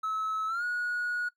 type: tone with pitch glide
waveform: triangle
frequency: 1295 to 1453.6 Hz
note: E6 to F#6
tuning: -31 to -31 cents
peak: -26 dBFS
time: 0.03-1.29 s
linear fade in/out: 10 ms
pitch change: +200 cents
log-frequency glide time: 0.47-0.64 s
effects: noise-tail reverb RT60 0.1 s tail -21 dB re dry + tanh soft clip ceiling -24 dBFS